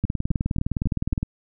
two click trains, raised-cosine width 5 ms, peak -11 / -11 dBFS, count 5 / 24, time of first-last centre 0.04-1.13 / 0.05-1.229 s, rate 3.67 / 19.5 Hz, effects none

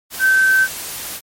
sine tone in noise, 1544 Hz, G6, 27 cents flat, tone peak -10 dBFS, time 0.19-0.68 s, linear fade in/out 50 ms, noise white, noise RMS -28 dBFS, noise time 0.1-1.21 s, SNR +15 dB, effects MP3 64 kbps

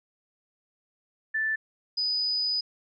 sine tone pair in turn, 1760 / 4978 Hz, A6 / D#8, 0 / 0 cents, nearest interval octave + tritone, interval 1800 cents, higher second, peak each -24 dBFS, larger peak neither, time 1.34-1.56 / 1.97-2.61 s, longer second, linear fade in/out 10 ms, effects MP3 96 kbps

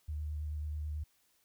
sine tone with vibrato, 75.6 Hz, D#2, 49 cents flat, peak -35 dBFS, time 0.08-1.04 s, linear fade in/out 10 ms, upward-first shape sine, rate 9.2 Hz, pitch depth 19 cents each way, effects white hiss -72 dBFS RMS until 1.44 s

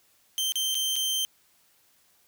sawtooth tone with dropouts, 3127 Hz, G7, 5 cents flat, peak -22 dBFS, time 0.38-1.25 s, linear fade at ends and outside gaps 0 ms, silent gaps 0.521-0.556 / 0.745-0.752 / 0.957-0.963 s, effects white hiss -64 dBFS RMS until 2.27 s

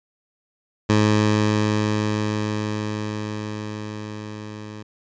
15% pulse tone with level ramp, 106.3 Hz, G#2, 41 cents sharp, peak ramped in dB -8 to -28 dBFS, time 0.89-4.83 s, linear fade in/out 10 ms, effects resampled to 16000 Hz

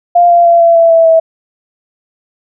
sine tone with pitch steps, 698.5 / 690.5 / 682.5 / 674.7 / 667 / 659.3 / 651.7 Hz, F5 / F5 / F5 / E5 / E5 / E5 / E5, 0 / -20 / -40 / +40 / +20 / 0 / -20 cents, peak -3 dBFS, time 0.15-1.2 s, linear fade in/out 10 ms, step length 150 ms, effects none

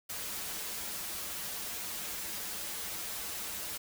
white noise with comb filter, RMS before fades -39 dBFS, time 0.09-3.78 s, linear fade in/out 10 ms, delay 7.6 ms, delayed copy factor -0.95, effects none

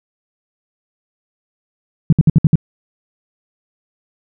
sine tone bursts, 156.4 Hz, D#3, 9 cents sharp, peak -4 dBFS, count 6, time 2.1-2.556 s, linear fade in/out 2 ms, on 26 ms, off 60 ms, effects none

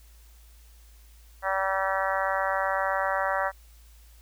harmonic tone, 192.3 Hz, G3, 33 cents flat, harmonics 3 / 4 / 5 / 6 / 7 / 8 / 9 / 10, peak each -30 / -31 / -32 / -33 / -33 / -34 / -35 / -35 dBFS, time 1.42-3.52 s, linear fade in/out 50 ms, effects added 56 Hz sine -50 dBFS peak until 4.21 s + white hiss -60 dBFS RMS until 4.21 s

